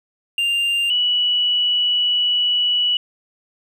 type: tone pair in turn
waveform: triangle / sine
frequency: 2794 / 2945 Hz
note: F7 / F#7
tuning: 0 / -9 cents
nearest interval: minor second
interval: 91 cents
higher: second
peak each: -15 dBFS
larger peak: neither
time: 0.38-0.9 / 0.9-2.97 s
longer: second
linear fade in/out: 2 ms
effects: none